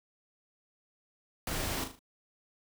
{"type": "noise with echo", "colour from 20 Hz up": "pink", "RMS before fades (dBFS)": -35, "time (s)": [1.47, 1.84], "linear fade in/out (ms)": 2, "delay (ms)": 38, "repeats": 4, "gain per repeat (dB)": -7, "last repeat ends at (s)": 1.992, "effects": []}